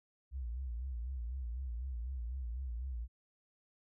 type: tone with vibrato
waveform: sine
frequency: 61.8 Hz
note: B1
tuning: 2 cents sharp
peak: -37 dBFS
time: 0.31-3.08 s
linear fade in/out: 50 ms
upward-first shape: sine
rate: 4 Hz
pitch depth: 140 cents each way
effects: none